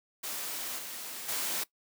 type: noise with level steps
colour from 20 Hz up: white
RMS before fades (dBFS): -37 / -41 / -33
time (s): 0.23-1.64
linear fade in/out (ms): 10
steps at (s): 0.78 / 1.28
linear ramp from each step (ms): 10
effects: noise-tail reverb RT60 0.1 s tail -19 dB re dry + high-pass 200 Hz 12 dB/octave